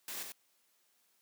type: noise with echo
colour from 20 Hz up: white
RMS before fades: -42 dBFS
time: 0.08-0.23 s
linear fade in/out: 2 ms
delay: 91 ms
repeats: 1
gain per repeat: -4 dB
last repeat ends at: 0.321 s
effects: white hiss -73 dBFS RMS until 1.21 s + high-pass 200 Hz 12 dB/octave